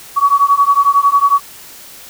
sine beating tone pair, 1124 / 1135 Hz, C#6 / C#6, +24 / +41 cents, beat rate 11 Hz, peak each -11 dBFS, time 0.16-1.4 s, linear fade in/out 20 ms, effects white hiss -36 dBFS RMS until 2.09 s

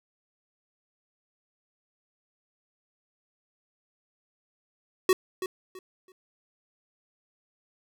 square tone with echo, 372.8 Hz, F#4, 13 cents sharp, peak -18 dBFS, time 5.09-5.13 s, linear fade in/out 2 ms, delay 330 ms, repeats 3, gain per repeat -12 dB, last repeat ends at 6.12 s, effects none

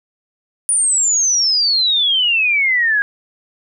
sine exponential sweep, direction down, 9610 to 1623 Hz, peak -12 dBFS, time 0.69-3.02 s, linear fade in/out 0 ms, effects none

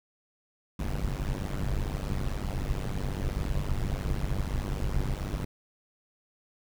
brown noise with amplitude modulation, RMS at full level -26 dBFS, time 0.79-5.45 s, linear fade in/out 5 ms, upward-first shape sine, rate 98.5 Hz, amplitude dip 100%, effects none

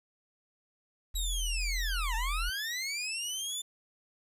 sine tone, 41.77 Hz, E1, 24 cents sharp, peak -31 dBFS, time 1.14-2.5 s, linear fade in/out 10 ms
20% pulse linear two-way sweep, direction down then up, 3900 to 870 to 3550 Hz, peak -28 dBFS, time 1.15-3.62 s, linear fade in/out 10 ms, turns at 2.15 s
effects resampled to 32000 Hz + 10-bit

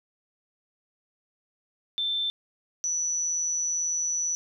sine tone pair in turn, 3550 / 5931 Hz, A7 / F#8, +15 / +3 cents, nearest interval major sixth, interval 888 cents, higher second, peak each -25 dBFS, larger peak neither, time 1.98-2.3 / 2.84-4.35 s, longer second, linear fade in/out 0 ms, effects none

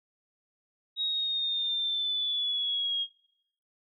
sine linear sweep, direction down, 3800 to 3254 Hz, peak -27 dBFS, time 0.96-3.07 s, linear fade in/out 50 ms, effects noise-tail reverb RT60 0.8 s tail -25 dB re dry

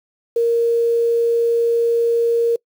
sine tone with quantisation, 466.2 Hz, A#4, in tune, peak -13 dBFS, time 0.36-2.56 s, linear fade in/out 5 ms, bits 7, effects noise-tail reverb RT60 0.1 s tail -25 dB re dry

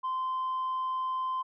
sine tone, 1036 Hz, C6, 17 cents flat, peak -27 dBFS, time 0.03-1.43 s, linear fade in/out 20 ms, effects tanh soft clip ceiling -27 dBFS

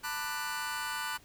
sawtooth chord, B minor seventh, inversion third, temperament just, 889 / 987.8 / 1185.3 / 1481.6 Hz, A5 / B5 / D6 / F#6, +18 / 0 / +16 / +2 cents, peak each -37 / -37 / -37 / -33 dBFS, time 0.03-1.18 s, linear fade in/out 20 ms, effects pink hiss -59 dBFS RMS until 1.24 s

